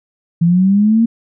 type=linear sweep; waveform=sine; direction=up; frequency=164.81 to 233.1 Hz; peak=-8 dBFS; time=0.41-1.06 s; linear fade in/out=10 ms; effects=none